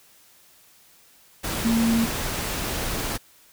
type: tone in noise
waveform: sine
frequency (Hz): 228.8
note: A#3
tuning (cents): -32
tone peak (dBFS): -18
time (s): 1.64-2.06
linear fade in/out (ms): 20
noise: pink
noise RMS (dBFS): -28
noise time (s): 1.43-3.18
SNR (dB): +7
effects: white hiss -55 dBFS RMS until 3.52 s